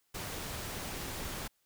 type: noise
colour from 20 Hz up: pink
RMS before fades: -40 dBFS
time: 0.14-1.48 s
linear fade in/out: 10 ms
effects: white hiss -75 dBFS RMS until 1.65 s